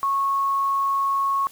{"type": "tone", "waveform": "sine", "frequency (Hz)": 1100, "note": "C#6", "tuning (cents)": -14, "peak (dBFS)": -19, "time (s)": [0.03, 1.47], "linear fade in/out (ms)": 0, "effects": ["white hiss -48 dBFS RMS until 1.51 s"]}